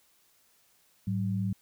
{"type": "tone pair together", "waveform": "sine", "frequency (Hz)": [106.63, 190], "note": ["G#2", "F#3"], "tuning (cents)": [46, 46], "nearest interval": "minor seventh", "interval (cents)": 1000, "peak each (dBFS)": [-30, -30], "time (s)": [1.07, 1.53], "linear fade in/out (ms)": 5, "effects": ["white hiss -66 dBFS RMS until 1.61 s"]}